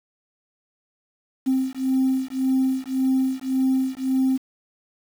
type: beating tone pair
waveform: sine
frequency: 261.6 / 263.4 Hz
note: C4 / C4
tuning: 0 / +12 cents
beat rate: 1.8 Hz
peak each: -21 dBFS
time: 1.46-4.38 s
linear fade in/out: 20 ms
effects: tanh soft clip ceiling -14 dBFS + 7-bit